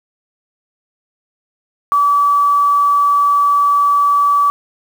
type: tone with quantisation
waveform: sine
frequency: 1149 Hz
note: D6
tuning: 38 cents flat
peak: -9 dBFS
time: 1.92-4.5 s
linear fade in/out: 0 ms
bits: 6
effects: none